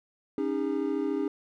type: chord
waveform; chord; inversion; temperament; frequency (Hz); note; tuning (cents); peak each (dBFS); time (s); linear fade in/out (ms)
triangle; C# suspended second; none; equal with one note detuned; 277.2 / 311.1 / 404.6; C#4 / D#4 / G#4; 0 / 0 / -45; -29; 0.38-1.28; 2
effects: none